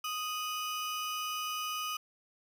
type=tone pair together; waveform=35% pulse; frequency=1244.5 / 2960 Hz; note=D#6 / F#7; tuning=0 / 0 cents; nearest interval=octave + minor third; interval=1500 cents; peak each=-34 / -37 dBFS; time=0.04-1.97 s; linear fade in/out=5 ms; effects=none